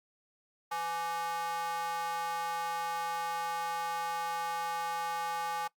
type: tone with high-pass filter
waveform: square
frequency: 167.7 Hz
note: E3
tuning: 30 cents sharp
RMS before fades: -35 dBFS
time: 0.71-5.68 s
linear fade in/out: 10 ms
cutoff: 940 Hz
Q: 7.3
effects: noise-tail reverb RT60 0.1 s tail -21 dB re dry + Opus 48 kbps